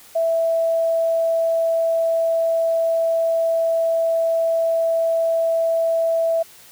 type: tone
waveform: sine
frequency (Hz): 659.3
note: E5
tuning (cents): 0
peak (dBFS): -16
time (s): 0.15-6.43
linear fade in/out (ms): 10
effects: white hiss -46 dBFS RMS until 6.71 s